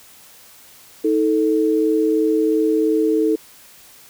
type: tone pair together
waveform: sine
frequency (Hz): 317.1 / 440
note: D#4 / A4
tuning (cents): +33 / 0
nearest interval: tritone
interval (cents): 567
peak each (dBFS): -17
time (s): 1.04-3.36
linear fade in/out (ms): 10
effects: white hiss -46 dBFS RMS until 4.09 s